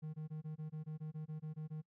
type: tone bursts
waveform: triangle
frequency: 155 Hz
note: D#3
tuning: 6 cents flat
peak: -39 dBFS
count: 13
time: 0.02-1.82 s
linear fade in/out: 20 ms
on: 120 ms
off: 20 ms
effects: noise-tail reverb RT60 0.1 s tail -25 dB re dry